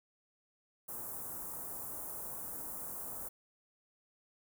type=band-stop noise; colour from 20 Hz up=white; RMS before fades=-43 dBFS; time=0.88-3.29 s; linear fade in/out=10 ms; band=1200 to 9000 Hz; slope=24 dB/octave; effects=none